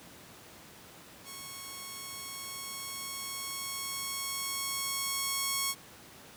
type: tone with level ramp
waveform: 5% pulse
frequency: 1100 Hz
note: C#6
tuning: 14 cents flat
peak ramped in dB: -31 to -17 dBFS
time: 1.24-5.75 s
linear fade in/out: 50 ms
effects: pink hiss -52 dBFS RMS until 6.36 s + high-pass 100 Hz 12 dB/octave